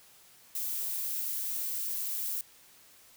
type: noise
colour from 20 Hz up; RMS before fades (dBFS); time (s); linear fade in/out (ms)
violet; -34; 0.55-2.41; 2
effects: white hiss -58 dBFS RMS until 3.16 s